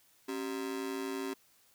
45% pulse ring-modulated tone, 329.6 Hz, E4, in tune, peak -32 dBFS, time 0.28-1.34 s, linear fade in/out 10 ms, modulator 56 Hz, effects white hiss -66 dBFS RMS until 1.74 s

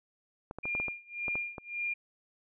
clicks, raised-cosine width 1 ms, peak -25 dBFS, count 9, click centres 0.511 / 0.586 / 0.655 / 0.751 / 0.8 / 0.883 / 1.282 / 1.355 / 1.582 s
sine tone with tremolo, 2406 Hz, D7, 41 cents sharp, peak -30 dBFS, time 0.63-1.94 s, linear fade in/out 10 ms, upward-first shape sine, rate 1.8 Hz, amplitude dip 95%
effects none

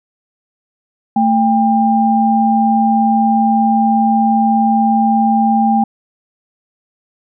sine tone pair together, 222.9 / 797.8 Hz, A3 / G5, +23 / +30 cents, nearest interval octave + minor seventh, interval 2207 cents, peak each -12 dBFS, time 1.16-5.84 s, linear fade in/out 5 ms, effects none

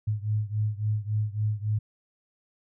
sine beating tone pair, 105.2 / 108.8 Hz, G#2 / A2, +23 / -19 cents, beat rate 3.6 Hz, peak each -27 / -29 dBFS, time 0.07-1.79 s, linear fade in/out 10 ms, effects none

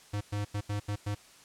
square tone bursts at uneven times, 103 Hz, G#2, 14 cents flat, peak -31 dBFS, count 6, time 0.13-0.21 / 0.32-0.45 / 0.54-0.61 / 0.69-0.8 / 0.88-0.96 / 1.06-1.15 s, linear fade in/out 10 ms, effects white hiss -56 dBFS RMS until 1.44 s + low-pass 9000 Hz 12 dB/octave

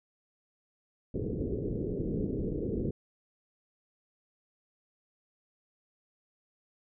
white low-pass noise, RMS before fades -33 dBFS, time 1.14-2.91 s, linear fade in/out 5 ms, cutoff 450 Hz, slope 48 dB/octave, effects none

